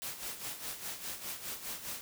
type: noise with tremolo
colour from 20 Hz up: white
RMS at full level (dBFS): -39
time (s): 0.02-2.01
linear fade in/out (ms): 0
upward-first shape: sine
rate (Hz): 4.9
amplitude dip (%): 65
effects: none